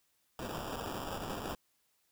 violet noise with sample-and-hold, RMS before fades -40 dBFS, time 0.39-1.55 s, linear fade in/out 2 ms, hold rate 2100 Hz, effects white hiss -75 dBFS RMS until 2.11 s

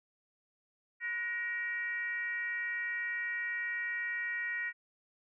sine tone with frequency modulation, 1888 Hz, A#6, 22 cents sharp, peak -33 dBFS, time 1-4.73 s, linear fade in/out 50 ms, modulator 431 Hz, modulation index 0.64, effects none

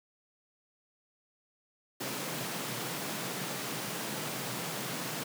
pink high-pass noise, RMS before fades -37 dBFS, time 2-5.24 s, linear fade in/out 10 ms, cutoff 120 Hz, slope 96 dB/octave, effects none

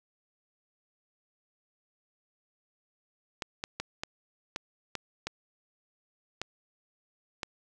clicks, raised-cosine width 0.2 ms, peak -16 dBFS, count 9, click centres 3.422 / 3.639 / 3.8 / 4.035 / 4.561 / 4.953 / 5.27 / 6.416 / 7.432 s, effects none

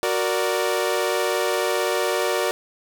sawtooth chord, Gb augmented, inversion none, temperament equal, 370 / 466.2 / 587.3 Hz, Gb4 / Bb4 / D5, 0 / 0 / 0 cents, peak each -21 dBFS, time 0.03-2.51 s, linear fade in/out 0 ms, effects none

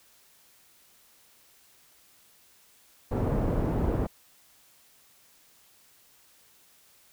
pink low-pass noise, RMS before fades -27 dBFS, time 3.11-4.07 s, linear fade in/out 10 ms, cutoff 590 Hz, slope 12 dB/octave, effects white hiss -60 dBFS RMS until 7.12 s

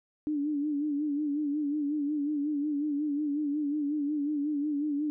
sine tone with vibrato, 293.7 Hz, D4, in tune, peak -27 dBFS, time 0.27-5.1 s, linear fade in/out 0 ms, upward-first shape sine, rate 5.5 Hz, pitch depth 68 cents each way, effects none

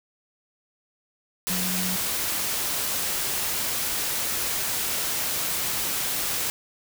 sine tone in noise, 183 Hz, F#3, 19 cents flat, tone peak -29 dBFS, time 1.5-1.96 s, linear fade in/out 0 ms, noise white, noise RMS -27 dBFS, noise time 1.47-6.5 s, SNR -5 dB, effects none

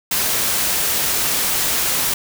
white noise, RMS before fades -19 dBFS, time 0.11-2.14 s, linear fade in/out 5 ms, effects none

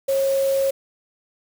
sine tone in noise, 544 Hz, C#5, 33 cents flat, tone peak -17 dBFS, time 0.08-0.71 s, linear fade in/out 10 ms, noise white, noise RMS -35 dBFS, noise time 0.08-0.71 s, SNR +15 dB, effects none

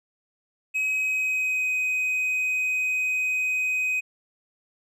triangle tone with pitch glide, 2543 to 2512 Hz, D#7 to D#7, +37 to +16 cents, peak -21 dBFS, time 0.74-4.01 s, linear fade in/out 20 ms, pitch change -21 cents, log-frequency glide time 0.86-1.71 s, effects none

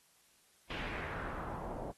pink noise with low-pass filter sweep, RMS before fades -42 dBFS, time 0.7-1.92 s, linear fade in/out 5 ms, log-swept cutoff 2900 to 610 Hz, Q 2.2, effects white hiss -68 dBFS RMS until 1.97 s + AAC 32 kbps

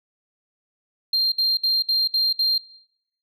sine tone bursts, 4186 Hz, C8, in tune, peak -15 dBFS, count 6, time 1.13-2.58 s, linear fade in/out 5 ms, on 190 ms, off 62 ms, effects noise-tail reverb RT60 0.8 s tail -22 dB re dry + tanh soft clip ceiling -16 dBFS

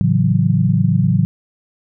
sine chord, F# minor seventh, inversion first, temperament equal, 110 / 138.59 / 164.81 / 185 Hz, A2 / C#3 / E3 / F#3, 0 / 0 / 0 / 0 cents, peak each -17 dBFS, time 0.01-1.25 s, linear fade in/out 0 ms, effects none

